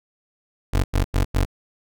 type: tone bursts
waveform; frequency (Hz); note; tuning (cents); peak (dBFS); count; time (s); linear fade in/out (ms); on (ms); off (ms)
25% pulse; 47.16; F#1; +34; -13; 4; 0.73-1.452; 10; 110; 94
effects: none